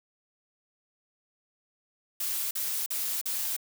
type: noise bursts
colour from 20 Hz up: blue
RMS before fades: -31 dBFS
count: 4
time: 2.2-3.566 s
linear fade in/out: 5 ms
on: 310 ms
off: 42 ms
effects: none